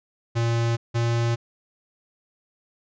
square tone pair in turn, 116.54 / 117.15 Hz, A#2 / A#2, 0 / +9 cents, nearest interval unison, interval 9 cents, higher second, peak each -21 dBFS, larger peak neither, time 0.35-0.77 / 0.94-1.36 s, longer neither, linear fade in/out 20 ms, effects resampled to 16000 Hz

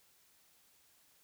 silence, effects white hiss -68 dBFS RMS until 1.23 s

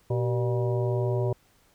harmonic tone with a mistuned harmonic, 120 Hz, B2, 49 cents flat, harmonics 1 / 3 / 4 / 5 / 6 / 7 / 8, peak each -25 / -29 / -36 / -33 / -44 / -48 / -40 dBFS, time 0.1-1.33 s, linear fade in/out 5 ms, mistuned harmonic 3, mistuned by +99 cents, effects pink hiss -63 dBFS RMS until 1.74 s

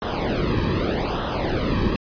brown noise with flanger, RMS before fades -23 dBFS, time 0.02-1.96 s, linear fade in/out 0 ms, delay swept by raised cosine 0.43 to 1.43 ms, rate 0.83 Hz, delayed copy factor -0.85, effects resampled to 11025 Hz

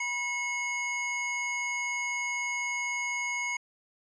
square tone pair together, 970 / 2178 Hz, B5 / C#7, -31 / -31 cents, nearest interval octave + major second, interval 1400 cents, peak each -38 / -31 dBFS, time 0-3.57 s, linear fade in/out 5 ms, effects resampled to 22050 Hz

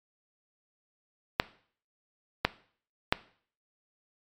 clicks, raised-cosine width 0.3 ms, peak -5 dBFS, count 3, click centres 1.399 / 2.45 / 3.125 s, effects noise-tail reverb RT60 0.5 s tail -18 dB re dry + MP3 96 kbps

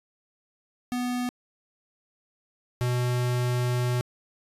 square tone pair in turn, 246.9 / 123.45 Hz, B3 / B2, 0 / 0 cents, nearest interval octave, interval 1200 cents, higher first, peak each -27 / -24 dBFS, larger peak second, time 0.92-1.29 / 2.81-4.01 s, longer second, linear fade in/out 0 ms, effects resampled to 32000 Hz

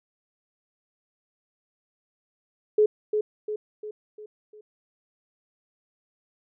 sine tone with echo, 424.7 Hz, G#4, 39 cents sharp, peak -15 dBFS, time 2.78-2.86 s, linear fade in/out 5 ms, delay 350 ms, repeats 5, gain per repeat -6 dB, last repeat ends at 4.61 s, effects none

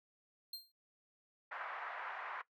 45% pulse tone with exponential decay, 4186 Hz, C8, in tune, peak -39 dBFS, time 0.53-0.72 s, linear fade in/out 5 ms, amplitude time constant 41 ms
white band-pass noise, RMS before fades -45 dBFS, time 1.51-2.42 s, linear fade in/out 10 ms, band 700 to 1700 Hz, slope 24 dB/octave
effects noise-tail reverb RT60 0.1 s tail -17 dB re dry

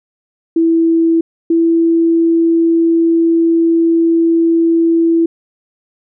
sine tone pair in turn, 329.6 / 331.9 Hz, E4 / E4, 0 / +12 cents, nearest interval unison, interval 12 cents, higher second, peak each -8 dBFS, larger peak neither, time 0.56-1.21 / 1.5-5.26 s, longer second, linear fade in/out 5 ms, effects none

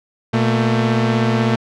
sawtooth tone pair together, 119.84 / 223.5 Hz, A#2 / A3, +48 / +27 cents, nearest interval major seventh, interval 1079 cents, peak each -13 dBFS, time 0.33-1.56 s, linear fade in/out 10 ms, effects low-pass 4000 Hz 12 dB/octave

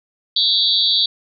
sine tone cluster, 3367 / 3621 / 3812 / 4008 / 4539 Hz, G#7 / A7 / A#7 / B7 / C#8, +23 / +49 / +38 / +25 / +40 cents, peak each -20 dBFS, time 0.36-1.06 s, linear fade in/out 5 ms, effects none

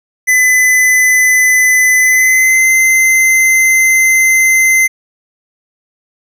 square tone with pitch glide, 2013 to 2068 Hz, B6 to C7, +33 to -21 cents, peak -7 dBFS, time 0.27-4.88 s, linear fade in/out 20 ms, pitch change +46 cents, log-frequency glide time 1.98-2.7 s, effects none

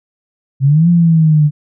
sine exponential two-way sweep, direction up then down, 130.81 to 174.61 to 146.8 Hz, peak -6 dBFS, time 0.6-1.51 s, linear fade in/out 50 ms, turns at 0.89 s, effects none

